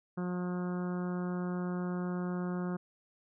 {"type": "harmonic tone", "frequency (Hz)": 179.2, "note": "F3", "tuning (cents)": 45, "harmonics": [1, 2, 3, 4, 5, 6, 7, 8, 9], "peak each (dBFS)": [-33, -40, -47, -49, -52, -50, -50, -51, -57], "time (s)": [0.17, 2.77], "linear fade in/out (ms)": 10, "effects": []}